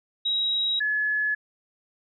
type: tone pair in turn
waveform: sine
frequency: 3832 / 1707 Hz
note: A#7 / G#6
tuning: +47 / +47 cents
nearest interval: octave + major second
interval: 1400 cents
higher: first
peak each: -22 dBFS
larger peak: neither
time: 0.25-0.8 / 0.8-1.35 s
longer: neither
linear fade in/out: 10 ms
effects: none